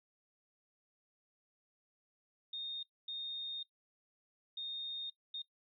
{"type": "tone bursts at uneven times", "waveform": "sine", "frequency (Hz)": 3682, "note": "A#7", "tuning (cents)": -22, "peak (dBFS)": -39, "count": 4, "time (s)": [[2.53, 2.83], [3.08, 3.63], [4.57, 5.1], [5.34, 5.42]], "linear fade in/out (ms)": 5, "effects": ["noise-tail reverb RT60 0.1 s tail -19 dB re dry"]}